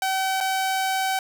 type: tone with dropouts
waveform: sawtooth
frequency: 764 Hz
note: G5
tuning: 45 cents flat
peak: -18 dBFS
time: 0.02-1.19 s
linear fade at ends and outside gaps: 2 ms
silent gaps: 0.404-0.409 s
effects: none